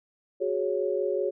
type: chord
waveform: sine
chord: F# suspended second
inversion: none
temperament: equal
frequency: 370 / 415.3 / 554.4 Hz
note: F#4 / G#4 / C#5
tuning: 0 / 0 / 0 cents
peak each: -29 dBFS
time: 0.4-1.31 s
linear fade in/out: 20 ms
effects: none